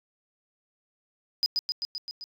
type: tone with echo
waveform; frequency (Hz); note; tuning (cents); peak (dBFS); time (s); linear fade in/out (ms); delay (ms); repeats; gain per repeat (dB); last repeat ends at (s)
sine; 4978; D#8; 0; -19; 1.43-1.46; 0; 130; 6; -3; 2.24
effects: tanh soft clip ceiling -19 dBFS